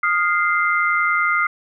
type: tone cluster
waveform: sine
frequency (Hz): 1234 / 1405 / 2084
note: D#6 / F6 / C7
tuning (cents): -15 / +10 / -7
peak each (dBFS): -20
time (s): 0.03-1.47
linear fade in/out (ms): 5
effects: none